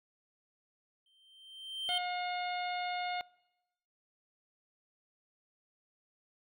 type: tone with exponential growth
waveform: triangle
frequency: 3132 Hz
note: G7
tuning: 2 cents flat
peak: -28 dBFS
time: 1.06-1.98 s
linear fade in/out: 2 ms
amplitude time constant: 200 ms
type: harmonic tone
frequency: 717 Hz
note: F5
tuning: 45 cents sharp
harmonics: 1 / 2 / 3 / 4 / 5 / 6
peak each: -36 / -44 / -42 / -48 / -46 / -50 dBFS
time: 1.89-3.21 s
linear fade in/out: 0 ms
effects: noise-tail reverb RT60 1.0 s tail -24 dB re dry